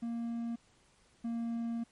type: tone pair in turn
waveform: triangle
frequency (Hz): 233.1 / 232.1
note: A#3 / A#3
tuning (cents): 0 / -7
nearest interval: unison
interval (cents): 7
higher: first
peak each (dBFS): -32 / -31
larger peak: second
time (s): 0.02-0.56 / 1.24-1.84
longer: second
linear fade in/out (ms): 10
effects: pink hiss -67 dBFS RMS until 1.91 s + MP3 48 kbps